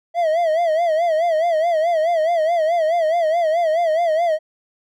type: tone with vibrato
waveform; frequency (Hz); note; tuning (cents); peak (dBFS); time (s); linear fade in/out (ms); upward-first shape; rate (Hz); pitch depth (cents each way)
triangle; 657; E5; -6; -13; 0.14-4.39; 50; sine; 4.7; 110
effects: none